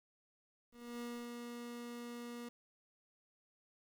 30% pulse tone with ADSR envelope, 238.9 Hz, A#3, 43 cents sharp, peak -39 dBFS, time 0.71-2.49 s, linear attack 300 ms, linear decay 260 ms, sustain -3 dB, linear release 7 ms, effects 11-bit

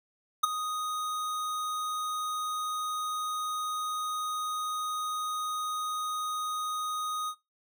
square tone with ADSR envelope, 1244.5 Hz, D#6, in tune, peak -19 dBFS, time 0.43-7.35 s, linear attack 10 ms, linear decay 13 ms, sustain -13 dB, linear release 69 ms, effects noise-tail reverb RT60 0.2 s tail -18 dB re dry

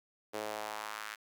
sawtooth tone with high-pass filter sweep, 107 Hz, A2, 48 cents flat, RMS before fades -41 dBFS, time 0.33-1.16 s, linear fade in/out 20 ms, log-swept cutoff 450 to 1600 Hz, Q 1.8, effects none

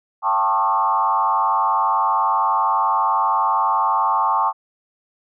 sine tone with frequency modulation, 987.8 Hz, B5, in tune, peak -15 dBFS, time 0.22-4.53 s, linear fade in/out 50 ms, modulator 100 Hz, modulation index 2.1, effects none

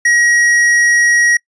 sine tone with hard clipping, 1900 Hz, A#6, 33 cents sharp, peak -10 dBFS, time 0.05-1.37 s, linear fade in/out 5 ms, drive 9 dB, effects noise-tail reverb RT60 0.1 s tail -26 dB re dry + resampled to 22050 Hz

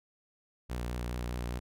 sawtooth tone with vibrato, 60.5 Hz, B1, 35 cents flat, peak -30 dBFS, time 0.69-1.6 s, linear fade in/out 20 ms, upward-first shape sine, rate 4.9 Hz, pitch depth 26 cents each way, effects none

